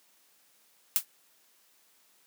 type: noise with exponential decay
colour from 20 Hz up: blue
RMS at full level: -20 dBFS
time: 0.96-1.05 s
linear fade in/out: 0 ms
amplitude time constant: 18 ms
effects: white hiss -65 dBFS RMS until 2.26 s + high-pass 200 Hz 12 dB/octave